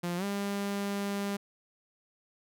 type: tone with pitch glide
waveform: sawtooth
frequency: 174.61 to 200.6 Hz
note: F3 to G3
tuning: 0 to +40 cents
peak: -27 dBFS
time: 0.03-1.37 s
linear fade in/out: 10 ms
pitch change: +240 cents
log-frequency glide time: 0.17-0.24 s
effects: none